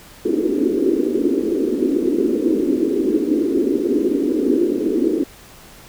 pink band-pass noise, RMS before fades -18 dBFS, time 0.25-5.24 s, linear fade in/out 10 ms, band 260 to 410 Hz, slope 48 dB/octave, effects pink hiss -43 dBFS RMS until 5.88 s

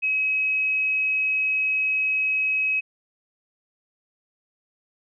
sine tone, 2550 Hz, D#7, 42 cents sharp, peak -20 dBFS, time 0.02-2.81 s, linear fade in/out 20 ms, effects none

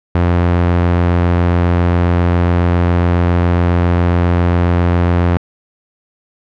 sawtooth tone, 87.31 Hz, F2, in tune, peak -6 dBFS, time 0.15-5.37 s, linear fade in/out 0 ms, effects low-pass 2000 Hz 12 dB/octave

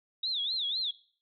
sine tone with vibrato, 3720 Hz, A#7, 4 cents flat, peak -29 dBFS, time 0.23-0.91 s, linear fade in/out 5 ms, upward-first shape sine, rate 4 Hz, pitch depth 210 cents each way, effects noise-tail reverb RT60 0.5 s tail -20 dB re dry

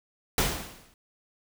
pink noise with exponential decay, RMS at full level -22 dBFS, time 0.38-0.94 s, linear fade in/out 1 ms, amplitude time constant 120 ms, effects none

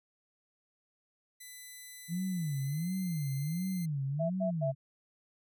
5% pulse tone with pitch glide, 2000 to 2080 Hz, B6 to C7, +21 to -11 cents, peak -37 dBFS, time 1.4-3.86 s, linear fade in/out 10 ms, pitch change +68 cents, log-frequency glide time 2.53-3.05 s
sine tone with vibrato, 160 Hz, D#3, 49 cents sharp, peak -31 dBFS, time 2.08-4.75 s, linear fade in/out 50 ms, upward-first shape sine, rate 1.4 Hz, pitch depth 290 cents each way
sine tone bursts, 659.3 Hz, E5, in tune, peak -30 dBFS, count 3, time 4.19-4.72 s, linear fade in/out 20 ms, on 110 ms, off 100 ms
effects none

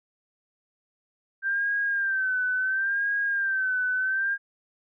sine tone with vibrato, 1568 Hz, G6, in tune, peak -23 dBFS, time 1.42-4.38 s, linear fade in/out 50 ms, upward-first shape sine, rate 0.72 Hz, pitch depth 75 cents each way, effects none

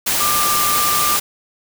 sine tone in noise, 1190 Hz, D6, 22 cents sharp, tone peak -18 dBFS, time 0.2-1.17 s, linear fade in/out 10 ms, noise white, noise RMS -18 dBFS, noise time 0.06-1.2 s, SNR -3 dB, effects none

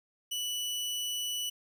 sawtooth tone, 2960 Hz, F#7, in tune, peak -29 dBFS, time 0.31-1.5 s, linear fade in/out 10 ms, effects 11-bit

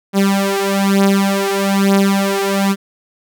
sawtooth beating tone pair, 196.2 / 197.3 Hz, G3 / G3, +2 / +11 cents, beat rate 1.1 Hz, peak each -11 dBFS, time 0.13-2.76 s, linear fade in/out 50 ms, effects none

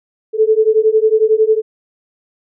sine beating tone pair, 431.7 / 442.7 Hz, A4 / A4, -33 / +11 cents, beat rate 11 Hz, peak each -12 dBFS, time 0.33-1.62 s, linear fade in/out 50 ms, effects none

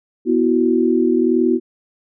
sine chord, B suspended fourth, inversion none, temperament just, 246.9 / 329.3 / 370.4 Hz, B3 / E4 / F#4, 0 / -2 / +2 cents, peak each -17 dBFS, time 0.25-1.6 s, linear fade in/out 50 ms, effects none

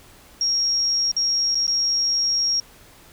sine tone with dropouts, 5588 Hz, F8, in tune, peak -18 dBFS, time 0.41-2.6 s, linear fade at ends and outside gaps 2 ms, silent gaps 1.116-1.165 / 1.547-1.553 / 1.668-1.678 s, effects pink hiss -49 dBFS RMS until 3.12 s

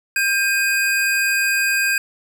square tone pair together, 1595 / 2502 Hz, G6 / D#7, +30 / +9 cents, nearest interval minor sixth, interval 779 cents, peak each -19 / -21 dBFS, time 0.16-1.98 s, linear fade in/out 2 ms, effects none

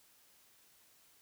silence, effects white hiss -66 dBFS RMS until 1.21 s

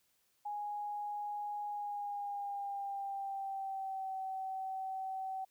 sine tone with pitch glide, 828 to 763.7 Hz, G#5 to G5, -5 to -45 cents, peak -37 dBFS, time 0.45-5.45 s, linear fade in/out 10 ms, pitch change -140 cents, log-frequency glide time 1.67-4.16 s, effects white hiss -75 dBFS RMS until 5.5 s

